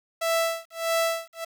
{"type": "tone with tremolo", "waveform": "sawtooth", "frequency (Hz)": 661, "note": "E5", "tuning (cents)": 5, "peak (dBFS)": -17, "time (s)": [0.21, 1.45], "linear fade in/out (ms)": 10, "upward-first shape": "sine", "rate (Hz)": 1.6, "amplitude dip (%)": 100, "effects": ["9-bit"]}